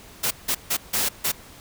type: noise bursts at uneven times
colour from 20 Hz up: white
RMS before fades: -23 dBFS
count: 5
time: 0.23-0.31 / 0.48-0.55 / 0.7-0.77 / 0.93-1.09 / 1.24-1.32 s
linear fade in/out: 10 ms
effects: pink hiss -46 dBFS RMS until 1.6 s